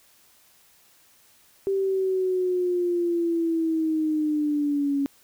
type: linear sweep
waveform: sine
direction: down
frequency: 392 to 277.2 Hz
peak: -21 dBFS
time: 1.67-5.06 s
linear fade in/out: 0 ms
effects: white hiss -58 dBFS RMS until 5.23 s